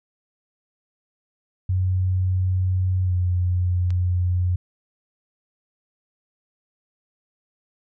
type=tone with pitch glide; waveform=sine; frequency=92.5 to 89.76 Hz; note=F#2 to F2; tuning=0 to +48 cents; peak=-18 dBFS; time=1.69-4.56 s; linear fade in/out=5 ms; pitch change=-52 cents; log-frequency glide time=3.04-3.13 s
type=click; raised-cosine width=0.2 ms; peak=-24 dBFS; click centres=3.905 s
effects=none